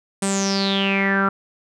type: tone with low-pass filter sweep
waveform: sawtooth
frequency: 196 Hz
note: G3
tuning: in tune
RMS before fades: -20 dBFS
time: 0.22-1.29 s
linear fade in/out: 5 ms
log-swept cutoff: 8900 to 1300 Hz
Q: 10
effects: none